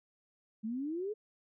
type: exponential sweep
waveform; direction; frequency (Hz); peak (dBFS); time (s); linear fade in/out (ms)
sine; up; 210 to 440; -34; 0.63-1.14; 20
effects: none